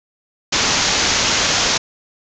white low-pass noise, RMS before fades -17 dBFS, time 0.52-1.78 s, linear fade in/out 10 ms, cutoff 6900 Hz, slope 96 dB/octave, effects none

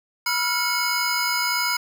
square tone cluster, 978 / 1352 / 1413 / 2195 / 4994 Hz, B5 / E6 / F6 / C#7 / D#8, -17 / +43 / +20 / -18 / +6 cents, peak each -29 / -33 / -29 / -27 / -26 dBFS, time 0.26-1.77 s, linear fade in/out 5 ms, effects none

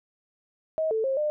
sine tone with pitch steps, 634 / 441.8 / 535 / 602 Hz, D#5 / A4 / C5 / D5, +32 / +7 / +38 / +43 cents, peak -23 dBFS, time 0.78-1.3 s, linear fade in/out 0 ms, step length 130 ms, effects none

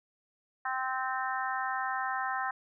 harmonic tone, 260 Hz, C4, 11 cents flat, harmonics 3 / 4 / 5 / 6 / 7, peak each -35 / -36 / -37 / -38 / -38 dBFS, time 0.65-2.51 s, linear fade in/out 5 ms, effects none

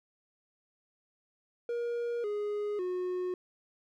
triangle tone with pitch steps, 474.1 / 415.1 / 363.5 Hz, A#4 / G#4 / F#4, +29 / -1 / -31 cents, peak -29 dBFS, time 1.69-3.34 s, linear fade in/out 2 ms, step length 550 ms, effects none

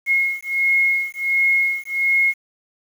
sine beating tone pair, 2160 / 2161.4 Hz, C#7 / C#7, -45 / -44 cents, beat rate 1.4 Hz, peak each -19 dBFS, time 0.06-2.34 s, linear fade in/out 50 ms, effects 7-bit

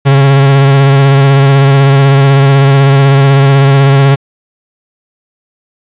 45% pulse tone with vibrato, 137.6 Hz, C#3, 12 cents flat, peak -3 dBFS, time 0.05-4.16 s, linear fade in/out 20 ms, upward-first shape sine, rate 16 Hz, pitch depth 27 cents each way, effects resampled to 8000 Hz + 7-bit

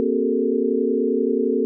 sine tone cluster, 237.1 / 269.2 / 376.4 / 424.4 / 455 Hz, A#3 / C4 / F#4 / G#4 / A#4, +30 / +49 / +30 / +38 / -42 cents, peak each -24 dBFS, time 0-1.65 s, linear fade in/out 0 ms, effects none

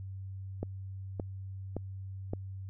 click train, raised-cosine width 2 ms, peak -21 dBFS, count 4, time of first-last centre 0.63-2.335 s, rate 1.76 Hz, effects added 96 Hz sine -39 dBFS peak until 2.69 s

